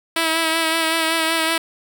5% pulse tone with vibrato, 324.9 Hz, E4, 25 cents flat, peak -6 dBFS, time 0.16-1.58 s, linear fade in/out 5 ms, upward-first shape sine, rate 5.3 Hz, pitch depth 29 cents each way, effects none

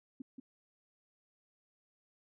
sine tone with echo, 261.6 Hz, C4, in tune, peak -40 dBFS, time 0.2-0.22 s, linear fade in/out 5 ms, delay 180 ms, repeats 1, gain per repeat -4 dB, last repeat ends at 0.4 s, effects none

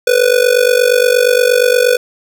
square tone with amplitude modulation, 493.9 Hz, B4, in tune, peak -5 dBFS, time 0.07-1.97 s, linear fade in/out 5 ms, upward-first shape sine, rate 48.5 Hz, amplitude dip 85%, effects none

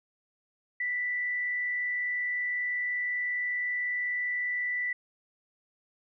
sine tone with frequency modulation, 1975.5 Hz, B6, in tune, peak -28 dBFS, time 0.8-4.93 s, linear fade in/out 5 ms, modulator 74.6 Hz, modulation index 0.37, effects none

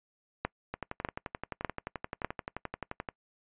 two click trains, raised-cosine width 0.5 ms, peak -20 / -14 dBFS, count 28 / 4, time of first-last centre 0.74-3.088 / 0.45-2.246 s, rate 11.5 / 1.67 Hz, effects noise-tail reverb RT60 0.1 s tail -24 dB re dry + resampled to 8000 Hz

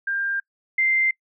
sine tone pair in turn, 1596 / 2087 Hz, G6 / C7, +31 / -5 cents, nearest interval perfect fourth, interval 464 cents, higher second, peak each -22 / -17 dBFS, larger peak second, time 0.07-0.4 / 0.78-1.11 s, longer neither, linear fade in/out 5 ms, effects noise-tail reverb RT60 0.1 s tail -25 dB re dry

